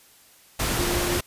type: tone in noise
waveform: sine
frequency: 351.2 Hz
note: F4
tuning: 10 cents sharp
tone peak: -27 dBFS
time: 0.78-1.19 s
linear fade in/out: 10 ms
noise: pink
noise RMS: -25 dBFS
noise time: 0.59-1.21 s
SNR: -5 dB
effects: white hiss -54 dBFS RMS until 1.26 s + resampled to 32000 Hz